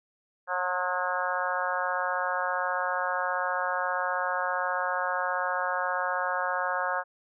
harmonic tone with a mistuned harmonic, 181.5 Hz, F#3, 33 cents flat, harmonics 3 / 4 / 5 / 6 / 7 / 8 / 9, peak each -34 / -34 / -34 / -34 / -34 / -34 / -34 dBFS, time 0.47-7.04 s, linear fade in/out 50 ms, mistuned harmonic 6, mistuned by -24 cents, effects none

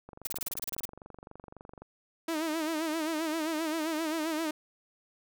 click train, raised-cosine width 1 ms, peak -32 dBFS, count 42, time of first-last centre 0.09-1.82 s, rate 23.7 Hz
blue noise bursts, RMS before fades -34 dBFS, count 12, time 0.25-0.854 s, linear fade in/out 2 ms, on 21 ms, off 32 ms
sawtooth tone with vibrato, 317.4 Hz, D#4, 35 cents sharp, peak -26 dBFS, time 2.28-4.51 s, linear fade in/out 5 ms, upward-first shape sine, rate 7.6 Hz, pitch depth 82 cents each way
effects none

